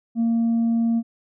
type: tone with tanh clipping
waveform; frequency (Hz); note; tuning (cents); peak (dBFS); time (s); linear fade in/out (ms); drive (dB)
sine; 230.5; A#3; -19; -18; 0.15-1.03; 50; 1
effects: none